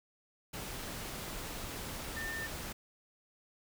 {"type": "tone in noise", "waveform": "sine", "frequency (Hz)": 1803, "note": "A6", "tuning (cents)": 42, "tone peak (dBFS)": -38, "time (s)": [2.16, 2.47], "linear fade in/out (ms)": 10, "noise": "pink", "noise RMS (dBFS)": -42, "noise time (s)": [0.53, 2.73], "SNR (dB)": 1, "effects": []}